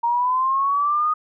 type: linear sweep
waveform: sine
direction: up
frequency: 931 to 1244.5 Hz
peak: -17 dBFS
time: 0.03-1.14 s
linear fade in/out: 10 ms
effects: none